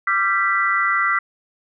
sine chord, G dominant seventh, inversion second, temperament equal with one note detuned, 1174.7 / 1368.2 / 1568 / 1975.5 Hz, D6 / F6 / G6 / B6, 0 / -36 / 0 / 0 cents, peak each -23 / -20 / -26 / -20 dBFS, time 0.07-1.19 s, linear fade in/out 5 ms, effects none

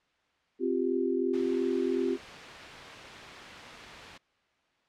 sine chord, C suspended fourth, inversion none, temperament equal, 261.6 / 349.2 / 392 Hz, C4 / F4 / G4, 0 / 0 / 0 cents, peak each -31 / -30 / -30 dBFS, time 0.59-2.18 s, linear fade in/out 50 ms
white noise, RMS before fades -42 dBFS, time 1.33-4.18 s, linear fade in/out 10 ms
effects white hiss -70 dBFS RMS until 4.88 s + low-pass 3000 Hz 12 dB/octave

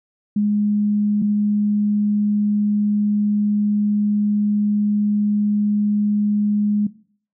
sine tone pair in turn, 207.7 / 207.7 Hz, G#3 / G#3, 0 / 0 cents, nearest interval unison, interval 0 cents, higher neither, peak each -15 dBFS, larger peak neither, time 0.36-1.22 / 1.22-6.87 s, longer second, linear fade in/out 5 ms, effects noise-tail reverb RT60 0.5 s tail -18 dB re dry

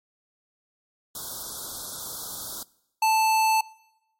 white band-stop noise, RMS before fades -35 dBFS, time 1.15-2.63 s, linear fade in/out 2 ms, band 1500 to 3400 Hz, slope 96 dB/octave
square tone, 880 Hz, A5, in tune, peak -19 dBFS, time 3.02-3.61 s, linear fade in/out 5 ms
effects noise-tail reverb RT60 0.9 s tail -23 dB re dry + MP3 64 kbps

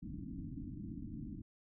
white low-pass noise, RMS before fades -45 dBFS, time 0.02-1.42 s, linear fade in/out 10 ms, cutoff 310 Hz, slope 96 dB/octave, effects none

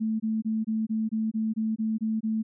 sine tone bursts, 219.9 Hz, A3, 1 cent flat, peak -24 dBFS, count 11, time 0-2.43 s, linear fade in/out 20 ms, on 200 ms, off 23 ms, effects none

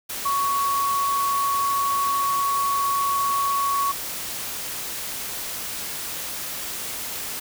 sine tone in noise, 1115 Hz, C#6, 10 cents sharp, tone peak -20 dBFS, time 0.25-3.92 s, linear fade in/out 10 ms, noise white, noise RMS -31 dBFS, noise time 0.09-7.4 s, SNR +8 dB, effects none

